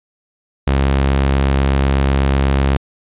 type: tone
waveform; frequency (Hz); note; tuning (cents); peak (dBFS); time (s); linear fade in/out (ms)
sawtooth; 68.1; C#2; -30; -8; 0.67-2.77; 5
effects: resampled to 8000 Hz